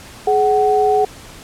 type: tone pair together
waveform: sine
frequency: 420.9 / 750 Hz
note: G#4 / F#5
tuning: +23 / +23 cents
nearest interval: minor seventh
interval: 1000 cents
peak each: -14 dBFS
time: 0.27-1.05 s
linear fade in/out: 5 ms
effects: pink hiss -38 dBFS RMS until 1.43 s + low-pass 11000 Hz 12 dB/octave